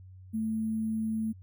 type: tone with sample-and-hold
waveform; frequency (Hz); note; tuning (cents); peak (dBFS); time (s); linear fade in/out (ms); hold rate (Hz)
sine; 220; A3; 0; -28; 0.33-1.33; 20; 11025
effects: added 93 Hz sine -47 dBFS peak until 1.42 s